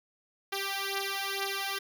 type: beating tone pair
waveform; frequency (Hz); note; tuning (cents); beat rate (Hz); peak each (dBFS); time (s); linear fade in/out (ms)
5% pulse; 392.1 / 394.3; G4 / G4; 0 / +10; 2.2; -23; 0.52-1.79; 10
effects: none